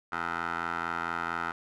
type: tone with band-pass filter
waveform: 15% pulse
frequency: 84.4 Hz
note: E2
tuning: 41 cents sharp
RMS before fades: -33 dBFS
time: 0.12-1.52 s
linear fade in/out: 5 ms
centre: 1300 Hz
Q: 3.4
effects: none